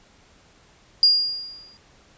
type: tone with exponential decay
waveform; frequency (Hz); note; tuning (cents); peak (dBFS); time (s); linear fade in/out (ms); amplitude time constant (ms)
sine; 4829; D8; +47; -10; 1.03-1.77; 1; 160
effects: pink hiss -55 dBFS RMS until 2.17 s + resampled to 16000 Hz